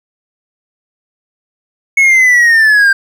triangle linear sweep, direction down, 2202 to 1572 Hz, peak -3 dBFS, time 1.97-2.93 s, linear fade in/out 5 ms, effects none

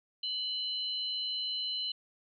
sine tone pair together, 2976 / 4077 Hz, F#7 / C8, +9 / -46 cents, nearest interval perfect fourth, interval 545 cents, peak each -35 / -35 dBFS, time 0.23-1.92 s, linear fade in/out 5 ms, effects none

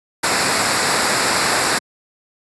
pink noise with comb filter, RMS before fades -17 dBFS, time 0.23-1.79 s, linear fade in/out 10 ms, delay 0.32 ms, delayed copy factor -0.6, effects high-pass 150 Hz 12 dB/octave + resampled to 24000 Hz

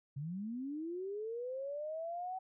sine linear sweep, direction up, 132.1 to 760 Hz, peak -38 dBFS, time 0.16-2.39 s, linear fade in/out 10 ms, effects none

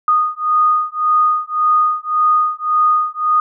sine beating tone pair, 1234 / 1235.8 Hz, D#6 / D#6, -15 / -12 cents, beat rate 1.8 Hz, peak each -15 dBFS, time 0.08-3.4 s, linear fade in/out 2 ms, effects none

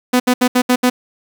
sawtooth tone bursts at uneven times, 249.7 Hz, B3, 19 cents sharp, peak -6 dBFS, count 6, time 0.13-0.2 / 0.27-0.34 / 0.41-0.48 / 0.55-0.62 / 0.69-0.76 / 0.83-0.9 s, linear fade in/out 10 ms, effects 7-bit

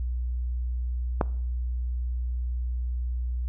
click, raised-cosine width 1 ms, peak -8 dBFS, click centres 1.212 s, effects noise-tail reverb RT60 0.6 s tail -21 dB re dry + added 61 Hz sine -26 dBFS peak until 3.48 s

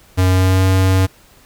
square tone with pitch glide, 92.6 to 94.33 Hz, F#2 to F#2, +2 to +34 cents, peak -11 dBFS, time 0.17-1.07 s, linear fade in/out 20 ms, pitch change +32 cents, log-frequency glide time 0.29-0.64 s, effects pink hiss -48 dBFS RMS until 1.45 s

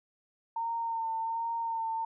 sine tone with vibrato, 912 Hz, A#5, 38 cents flat, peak -30 dBFS, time 0.56-2.05 s, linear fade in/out 5 ms, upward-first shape sine, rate 1.3 Hz, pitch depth 23 cents each way, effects none

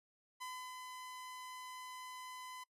sawtooth tone with ADSR envelope, 1012 Hz, B5, 42 cents sharp, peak -40 dBFS, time 0.4-2.64 s, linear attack 19 ms, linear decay 310 ms, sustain -4 dB, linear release 9 ms, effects noise-tail reverb RT60 0.1 s tail -22 dB re dry + resampled to 32000 Hz

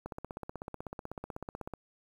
click train, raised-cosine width 1 ms, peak -25 dBFS, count 28, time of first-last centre 0.06-1.737 s, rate 16.1 Hz, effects 9-bit

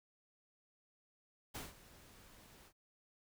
pink noise with ADSR envelope, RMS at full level -44 dBFS, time 1.54-2.73 s, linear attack 14 ms, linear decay 170 ms, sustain -17 dB, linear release 67 ms, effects none

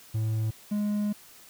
triangle tone pair in turn, 110 / 207.7 Hz, A2 / G#3, 0 / 0 cents, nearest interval major seventh, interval 1100 cents, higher second, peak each -23 dBFS, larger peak neither, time 0.14-0.51 / 0.71-1.13 s, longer second, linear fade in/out 10 ms, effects white hiss -52 dBFS RMS until 1.49 s

